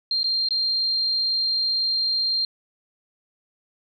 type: tone with dropouts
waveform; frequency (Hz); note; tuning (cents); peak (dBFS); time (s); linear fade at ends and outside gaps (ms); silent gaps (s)
sine; 4186; C8; 0; -20; 0.11-2.45; 2; 0.232-0.242 / 0.487-0.507
effects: none